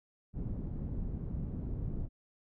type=low-pass noise; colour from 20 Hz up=pink; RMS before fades=-37 dBFS; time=0.33-2.09 s; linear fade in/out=50 ms; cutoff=210 Hz; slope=12 dB/octave; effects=none